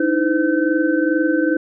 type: tone cluster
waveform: sine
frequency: 302.1 / 324.4 / 511 / 1530 Hz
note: D4 / E4 / C5 / G6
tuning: +49 / -28 / -41 / -42 cents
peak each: -19 / -18 / -22 / -24 dBFS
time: 0-1.57 s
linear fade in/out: 5 ms
effects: none